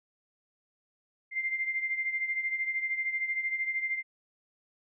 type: beating tone pair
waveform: sine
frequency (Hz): 2093 / 2106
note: C7 / C7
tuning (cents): 0 / +11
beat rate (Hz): 13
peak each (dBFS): -30 / -36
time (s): 1.31-4.03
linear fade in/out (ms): 50
effects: none